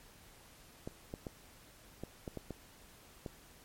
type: clicks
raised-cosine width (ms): 2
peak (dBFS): -27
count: 8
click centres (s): 0.875 / 1.139 / 1.268 / 2.036 / 2.278 / 2.373 / 2.507 / 3.262
effects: pink hiss -59 dBFS RMS until 3.64 s + MP3 64 kbps